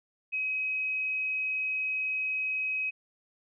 sine tone, 2538 Hz, D#7, 34 cents sharp, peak -28 dBFS, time 0.32-2.91 s, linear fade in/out 20 ms, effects none

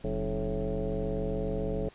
sine tone with frequency modulation, 197.6 Hz, G3, 14 cents sharp, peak -28 dBFS, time 0.04-1.89 s, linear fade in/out 5 ms, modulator 116 Hz, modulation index 3.3, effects pink hiss -56 dBFS RMS until 1.94 s + resampled to 8000 Hz

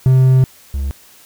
triangle tone pair in turn, 130.2 / 68.83 Hz, C3 / C#2, -8 / -12 cents, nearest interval major seventh, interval 1104 cents, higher first, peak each -5 / -15 dBFS, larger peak first, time 0.06-0.44 / 0.74-0.91 s, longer first, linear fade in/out 0 ms, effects white hiss -45 dBFS RMS until 1.25 s

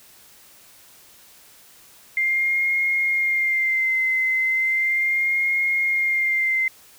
sine tone with vibrato, 2100 Hz, C7, 6 cents sharp, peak -18 dBFS, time 2.17-6.68 s, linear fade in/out 2 ms, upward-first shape sine, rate 0.36 Hz, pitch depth 35 cents each way, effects white hiss -50 dBFS RMS until 6.98 s

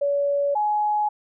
sine tone pair in turn, 568 / 840.8 Hz, C#5 / G#5, +42 / +21 cents, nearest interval perfect fifth, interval 679 cents, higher second, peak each -19 dBFS, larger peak neither, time 0.01-0.55 / 0.55-1.09 s, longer neither, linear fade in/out 10 ms, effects none

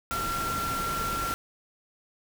sine tone in noise, 1366 Hz, F6, 39 cents flat, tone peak -29 dBFS, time 0.11-1.34 s, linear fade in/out 0 ms, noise pink, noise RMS -34 dBFS, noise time 0.11-1.34 s, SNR +2 dB, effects none

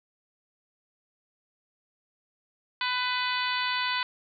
harmonic tone, 499.2 Hz, B4, 19 cents sharp, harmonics 2 / 3 / 4 / 5 / 6 / 7 / 8 / 9, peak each -31 / -33 / -34 / -35 / -36 / -36 / -37 / -38 dBFS, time 2.81-4.03 s, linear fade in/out 2 ms, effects none

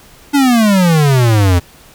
square exponential sweep, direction down, 292.1 to 84.8 Hz, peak -8 dBFS, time 0.33-1.6 s, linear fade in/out 20 ms, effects pink hiss -42 dBFS RMS until 1.94 s

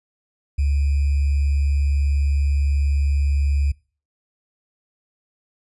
sine tone with sample-and-hold, 70.7 Hz, C#2, 35 cents sharp, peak -16 dBFS, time 0.58-3.72 s, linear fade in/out 10 ms, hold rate 2450 Hz, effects noise-tail reverb RT60 0.4 s tail -25 dB re dry + resampled to 24000 Hz

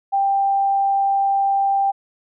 sine tone, 789 Hz, G5, 11 cents sharp, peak -15 dBFS, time 0.12-1.92 s, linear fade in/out 20 ms, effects none

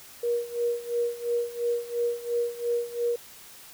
sine tone with tremolo, 475.4 Hz, A#4, 34 cents sharp, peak -22 dBFS, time 0.23-3.16 s, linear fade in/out 5 ms, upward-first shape sine, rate 2.9 Hz, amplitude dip 85%, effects white hiss -48 dBFS RMS until 3.73 s

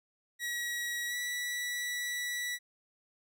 sawtooth tone with pitch glide, 1916 to 1950.6 Hz, A#6 to B6, +47 to -22 cents, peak -30 dBFS, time 0.39-2.59 s, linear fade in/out 50 ms, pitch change +31 cents, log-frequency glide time 1.08-1.14 s, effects none

